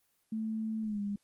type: tone with pitch glide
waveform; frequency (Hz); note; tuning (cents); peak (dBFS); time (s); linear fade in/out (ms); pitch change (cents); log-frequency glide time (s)
sine; 220 to 202.9; A3 to G#3; 0 to -40; -32; 0.32-1.16; 5; -140; 0.82-1.01
effects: white hiss -74 dBFS RMS until 1.23 s + Opus 24 kbps